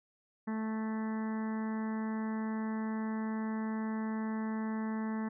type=harmonic tone; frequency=219.4 Hz; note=A3; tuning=5 cents flat; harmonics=1 / 2 / 3 / 4 / 5 / 6 / 7 / 8 / 9; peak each=-33 / -46 / -51 / -46 / -49 / -54 / -55 / -51 / -55 dBFS; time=0.47-5.29 s; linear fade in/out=10 ms; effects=none